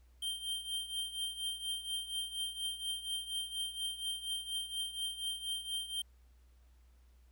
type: tone with tremolo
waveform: square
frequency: 3156 Hz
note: G7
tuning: 11 cents sharp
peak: -34 dBFS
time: 0.22-6.02 s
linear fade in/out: 5 ms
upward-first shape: triangle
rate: 4.2 Hz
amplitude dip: 80%
effects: added 61 Hz sine -60 dBFS peak until 7.31 s + pink hiss -75 dBFS RMS until 7.31 s